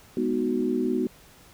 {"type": "chord", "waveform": "sine", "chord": "G# minor seventh", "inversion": "none", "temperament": "equal", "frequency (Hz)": [207.7, 246.9, 311.1, 370], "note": ["G#3", "B3", "D#4", "F#4"], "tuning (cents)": [0, 0, 0, 0], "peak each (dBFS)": [-32, -26, -30, -27], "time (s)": [0.17, 1.07], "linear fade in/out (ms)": 2, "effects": ["pink hiss -53 dBFS RMS until 1.53 s"]}